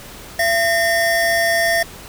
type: tone pair together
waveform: square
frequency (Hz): 675.3 / 1827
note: E5 / A#6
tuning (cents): +42 / -35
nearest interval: octave + perfect fourth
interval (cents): 1723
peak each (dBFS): -18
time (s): 0.39-1.83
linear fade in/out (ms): 5
effects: pink hiss -37 dBFS RMS until 2.08 s